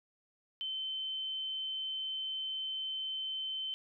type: tone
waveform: sine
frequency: 3078 Hz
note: G7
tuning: 32 cents flat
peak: -35 dBFS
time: 0.61-3.74 s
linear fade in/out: 0 ms
effects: none